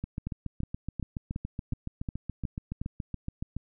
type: two click trains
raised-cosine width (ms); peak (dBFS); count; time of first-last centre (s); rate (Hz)
5; -21 / -20; 26 / 8; 0.04-3.566 / 0.27-2.815; 7.09 / 2.75
effects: none